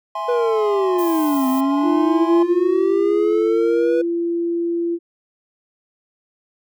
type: chord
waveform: triangle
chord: E augmented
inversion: none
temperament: equal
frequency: 659.3 / 830.6 / 1046.5 Hz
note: E5 / G#5 / B#5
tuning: 0 / 0 / 0 cents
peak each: -27 / -26 / -23 dBFS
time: 0.15-2.43 s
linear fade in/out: 5 ms
type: linear two-way sweep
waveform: triangle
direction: down then up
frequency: 493.1 to 258.2 to 493.1 Hz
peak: -14 dBFS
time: 0.28-4.02 s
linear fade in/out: 10 ms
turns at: 1.48 s
type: noise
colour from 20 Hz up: violet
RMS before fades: -33 dBFS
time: 0.98-1.61 s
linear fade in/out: 10 ms
type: tone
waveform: sine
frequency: 340.4 Hz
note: F4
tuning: 44 cents flat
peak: -18 dBFS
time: 1.82-4.99 s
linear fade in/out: 50 ms
effects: none